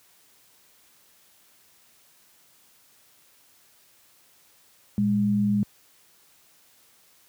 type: tone pair together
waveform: sine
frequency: 114.88 / 204.7 Hz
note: A#2 / G#3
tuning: -25 / -25 cents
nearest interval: minor seventh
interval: 1000 cents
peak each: -29 / -20 dBFS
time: 4.98-5.63 s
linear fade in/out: 0 ms
effects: white hiss -59 dBFS RMS until 7.28 s + high-pass 60 Hz 12 dB/octave